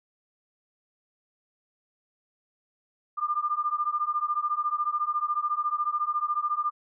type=beating tone pair; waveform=sine; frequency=1195 / 1209 Hz; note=D6 / D6; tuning=+30 / +50 cents; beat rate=14 Hz; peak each=-28 dBFS; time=3.17-6.71 s; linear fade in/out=20 ms; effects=none